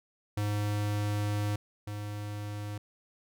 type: tone pair in turn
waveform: square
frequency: 103.83 / 103.83 Hz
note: G#2 / G#2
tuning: 0 / 0 cents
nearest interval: unison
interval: 0 cents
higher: neither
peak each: -29 / -36 dBFS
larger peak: first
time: 0.37-1.56 / 1.87-2.78 s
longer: first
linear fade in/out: 5 ms
effects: none